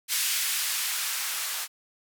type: noise with band-pass filter sweep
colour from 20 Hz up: violet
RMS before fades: -29 dBFS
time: 0.08-1.68 s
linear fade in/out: 50 ms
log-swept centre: 2100 to 1000 Hz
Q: 0.89
effects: none